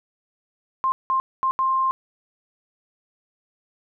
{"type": "tone bursts at uneven times", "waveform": "sine", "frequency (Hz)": 1055, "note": "C6", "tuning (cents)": 14, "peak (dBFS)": -18, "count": 4, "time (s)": [[0.84, 0.92], [1.1, 1.2], [1.43, 1.51], [1.59, 1.91]], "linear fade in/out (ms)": 0, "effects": []}